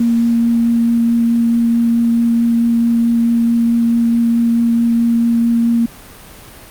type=tone with vibrato; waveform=sine; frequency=233.1 Hz; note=A#3; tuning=in tune; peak=-10 dBFS; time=0-5.86 s; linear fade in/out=5 ms; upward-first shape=sine; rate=4.6 Hz; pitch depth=8 cents each way; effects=pink hiss -37 dBFS RMS until 6.7 s + Opus 48 kbps